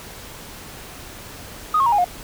sine tone with pitch steps, 1244.5 / 1083.4 / 943.2 / 821.1 / 714.8 Hz, D#6 / C#6 / A#5 / G#5 / F5, 0 / -40 / +20 / -20 / +40 cents, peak -13 dBFS, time 1.74-2.045 s, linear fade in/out 5 ms, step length 61 ms, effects tanh soft clip ceiling -9 dBFS + pink hiss -38 dBFS RMS until 2.23 s

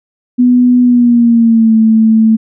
sine tone with pitch glide, 247.2 to 221.5 Hz, B3 to A3, +2 to +12 cents, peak -4 dBFS, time 0.38-2.37 s, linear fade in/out 20 ms, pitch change -190 cents, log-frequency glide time 0.82-1.75 s, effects none

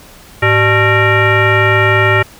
sine tone with frequency modulation, 874 Hz, A5, 12 cents flat, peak -7 dBFS, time 0.42-2.23 s, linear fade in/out 10 ms, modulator 491 Hz, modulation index 2.9, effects pink hiss -39 dBFS RMS until 2.39 s

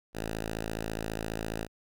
5% pulse tone, 54.7 Hz, A1, 9 cents flat, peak -22 dBFS, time 0.13-1.68 s, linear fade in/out 50 ms, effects none

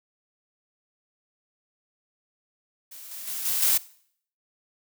blue noise with level steps, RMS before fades -43 / -38 / -32 / -26 / -21 dBFS, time 2.91-3.78 s, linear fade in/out 10 ms, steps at 3.11 / 3.27 / 3.45 / 3.62 s, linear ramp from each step 5 ms, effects noise-tail reverb RT60 0.6 s tail -20 dB re dry

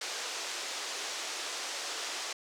white band-pass noise, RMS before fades -38 dBFS, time 0.01-2.33 s, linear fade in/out 5 ms, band 350 to 6900 Hz, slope 24 dB/octave, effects none

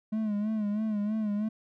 triangle tone with vibrato, 212.1 Hz, G#3, 37 cents sharp, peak -25 dBFS, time 0.12-1.49 s, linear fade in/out 10 ms, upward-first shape sine, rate 3.1 Hz, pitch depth 66 cents each way, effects none

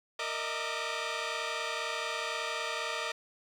10% pulse tone cluster, 462 / 608 / 643 / 1185 Hz, A#4 / D#5 / E5 / D6, -16 / -40 / -43 / +15 cents, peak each -30 dBFS, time 0.19-3.12 s, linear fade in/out 5 ms, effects low-pass 6000 Hz 12 dB/octave + 10-bit

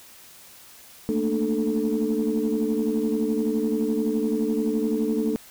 sine tone cluster, 219.2 / 230.9 / 297.8 / 438.6 Hz, A3 / A#3 / D4 / A4, -6 / -16 / +24 / -6 cents, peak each -26 dBFS, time 1.09-5.36 s, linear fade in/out 0 ms, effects tanh soft clip ceiling -14 dBFS + white hiss -48 dBFS RMS until 5.5 s

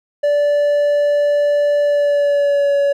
triangle tone with pitch glide, 582 to 565.8 Hz, D5 to C#5, -16 to +35 cents, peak -10 dBFS, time 0.23-2.93 s, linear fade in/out 10 ms, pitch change -49 cents, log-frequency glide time 1.82-2.76 s, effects none

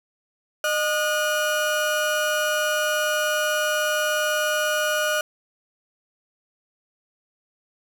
35% pulse tone pair together, 610 / 1450.8 Hz, D#5 / F#6, -34 / -34 cents, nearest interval octave + minor third, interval 1500 cents, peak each -22 dBFS, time 0.64-5.21 s, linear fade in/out 2 ms, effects none

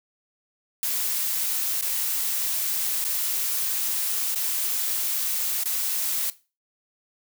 blue noise with dropouts, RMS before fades -26 dBFS, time 0.83-6.3 s, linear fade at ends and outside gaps 1 ms, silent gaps 1.811-1.824 / 3.042-3.049 / 4.347-4.358 / 5.636-5.657 s, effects noise-tail reverb RT60 0.3 s tail -17 dB re dry

